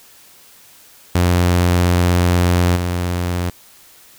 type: tone with level steps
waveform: sawtooth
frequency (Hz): 88.4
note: F2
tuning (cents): +22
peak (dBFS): -8 / -14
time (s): 1.15-3.5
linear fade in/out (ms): 5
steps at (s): 2.75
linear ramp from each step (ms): 20
effects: white hiss -46 dBFS RMS until 4.18 s